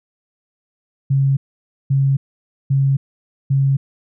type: tone bursts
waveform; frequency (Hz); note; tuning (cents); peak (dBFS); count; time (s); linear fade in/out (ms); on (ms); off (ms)
sine; 136.7; C#3; -24; -12; 4; 1.1-3.77; 10; 270; 530
effects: none